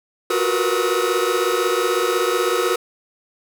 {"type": "tone cluster", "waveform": "45% pulse", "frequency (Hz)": [357.8, 373.9, 463.9, 489.6, 1280], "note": ["F4", "F#4", "A#4", "B4", "D#6"], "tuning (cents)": [42, 18, -8, -15, 49], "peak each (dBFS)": -24, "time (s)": [0.3, 2.76], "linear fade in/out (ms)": 5, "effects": []}